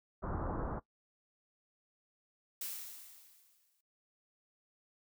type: low-pass noise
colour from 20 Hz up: pink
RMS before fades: -38 dBFS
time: 0.22-0.8 s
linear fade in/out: 20 ms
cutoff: 1400 Hz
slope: 48 dB/octave
type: noise with exponential decay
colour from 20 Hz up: blue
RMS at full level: -39 dBFS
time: 2.61-3.81 s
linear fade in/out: 5 ms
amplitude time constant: 260 ms
effects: noise-tail reverb RT60 0.1 s tail -18 dB re dry